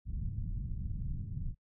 pink low-pass noise, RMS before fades -37 dBFS, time 0.05-1.55 s, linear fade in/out 50 ms, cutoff 160 Hz, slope 24 dB/octave, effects noise-tail reverb RT60 0.1 s tail -24 dB re dry

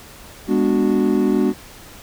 triangle chord, G# half-diminished seventh, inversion none, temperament equal with one note detuned, 204.7 / 246.9 / 293.7 / 370 Hz, G#3 / B3 / D4 / F#4, -25 / 0 / 0 / 0 cents, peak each -18 dBFS, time 0.47-1.54 s, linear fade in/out 50 ms, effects pink hiss -41 dBFS RMS until 2.02 s

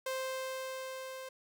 sawtooth tone with level ramp, 523.3 Hz, C5, in tune, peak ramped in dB -30 to -39 dBFS, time 0.06-1.29 s, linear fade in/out 5 ms, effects 11-bit

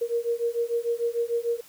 sine beating tone pair, 466.2 / 472.9 Hz, A#4 / A#4, 0 / +25 cents, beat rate 6.7 Hz, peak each -27 dBFS, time 0.01-1.61 s, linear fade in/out 10 ms, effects white hiss -52 dBFS RMS until 1.68 s

